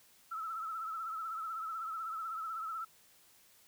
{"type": "tone with vibrato", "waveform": "sine", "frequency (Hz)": 1313, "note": "E6", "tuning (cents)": -7, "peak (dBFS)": -37, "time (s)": [0.31, 2.85], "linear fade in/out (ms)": 10, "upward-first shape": "triangle", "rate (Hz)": 16, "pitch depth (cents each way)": 73, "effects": ["white hiss -64 dBFS RMS until 3.67 s"]}